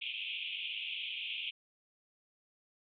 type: band-pass noise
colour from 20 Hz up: pink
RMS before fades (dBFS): -40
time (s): 0.01-1.51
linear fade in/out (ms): 10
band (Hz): 2400 to 3400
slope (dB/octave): 96
effects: none